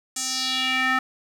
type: tone with band-pass filter sweep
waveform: square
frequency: 259.5 Hz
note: C4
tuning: 14 cents flat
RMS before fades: -24 dBFS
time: 0.16-0.99 s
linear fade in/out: 5 ms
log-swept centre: 7600 to 1500 Hz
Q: 2.7
effects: 8-bit